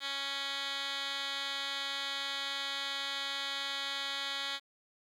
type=tone with band-pass filter; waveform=10% pulse; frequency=277.2 Hz; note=C#4; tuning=in tune; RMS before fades=-37 dBFS; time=0-4.6 s; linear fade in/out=50 ms; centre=3100 Hz; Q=4.5; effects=11-bit